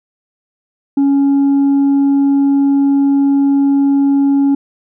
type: tone with tanh clipping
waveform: triangle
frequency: 278.4 Hz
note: C#4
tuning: 8 cents sharp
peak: -9 dBFS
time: 0.97-4.55 s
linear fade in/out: 5 ms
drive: 7 dB
effects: none